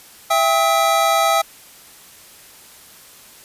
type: tone cluster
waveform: square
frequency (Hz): 664 / 793 / 1280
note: E5 / G5 / D#6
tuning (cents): +12 / +20 / +49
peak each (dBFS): -19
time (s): 0.3-1.42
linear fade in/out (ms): 10
effects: white hiss -44 dBFS RMS until 3.44 s + resampled to 32000 Hz